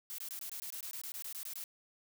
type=noise bursts; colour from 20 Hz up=blue; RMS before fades=-43 dBFS; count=15; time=0.1-1.639 s; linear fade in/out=0 ms; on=83 ms; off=21 ms; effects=none